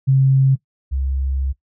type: tone pair in turn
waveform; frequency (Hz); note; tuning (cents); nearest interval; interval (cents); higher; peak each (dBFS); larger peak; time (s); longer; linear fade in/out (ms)
sine; 134.2 / 67.1; C3 / C2; +44 / +44; octave; 1200; first; -10 / -18; first; 0.07-0.56 / 0.91-1.53; second; 20
effects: noise-tail reverb RT60 0.1 s tail -18 dB re dry